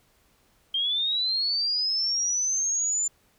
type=linear sweep; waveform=sine; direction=up; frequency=3161 to 7160 Hz; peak=-23 dBFS; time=0.74-3.08 s; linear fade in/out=5 ms; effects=pink hiss -64 dBFS RMS until 3.38 s